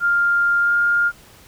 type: tone with pitch glide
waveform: sine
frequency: 1400 to 1409.7 Hz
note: F6 to F6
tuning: +4 to +16 cents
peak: -14 dBFS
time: 0-1.12 s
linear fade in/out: 50 ms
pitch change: +12 cents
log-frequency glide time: 0.6-0.73 s
effects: pink hiss -47 dBFS RMS until 1.47 s